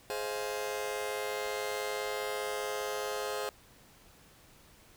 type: chord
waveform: sawtooth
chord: F minor seventh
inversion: first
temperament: just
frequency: 419.1 / 523.8 / 628.6 / 698.5 Hz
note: Ab4 / C5 / Eb5 / F5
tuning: +16 / +2 / +18 / 0 cents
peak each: -33 / -34 / -39 / -39 dBFS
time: 0.1-3.49 s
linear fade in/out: 0 ms
effects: pink hiss -59 dBFS RMS until 4.96 s